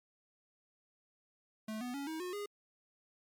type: tone with pitch steps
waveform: square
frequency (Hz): 217.4 / 246.9 / 280.3 / 318.3 / 361.4 / 410.4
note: A3 / B3 / C#4 / D#4 / F#4 / G#4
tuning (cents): -21 / 0 / +19 / +39 / -41 / -21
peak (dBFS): -39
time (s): 1.68-2.46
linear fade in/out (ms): 5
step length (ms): 130
effects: MP3 96 kbps